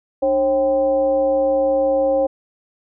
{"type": "tone with frequency modulation", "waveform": "sine", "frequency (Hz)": 540, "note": "C#5", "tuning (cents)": -45, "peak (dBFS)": -14, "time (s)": [0.22, 2.27], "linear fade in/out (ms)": 10, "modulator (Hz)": 241, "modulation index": 0.58, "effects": []}